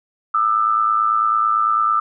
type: tone pair together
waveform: sine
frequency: 1209.5 / 1318.5 Hz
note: D#6 / E6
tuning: -49 / 0 cents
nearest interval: minor second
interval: 149 cents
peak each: -17 dBFS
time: 0.34-2 s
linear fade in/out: 5 ms
effects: none